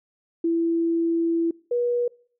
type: tone pair in turn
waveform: sine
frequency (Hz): 333.4 / 483.1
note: E4 / B4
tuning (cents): +20 / -38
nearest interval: tritone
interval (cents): 642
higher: second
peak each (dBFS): -19 / -20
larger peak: first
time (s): 0.44-1.51 / 1.71-2.08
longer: first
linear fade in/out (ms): 5
effects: noise-tail reverb RT60 0.5 s tail -25 dB re dry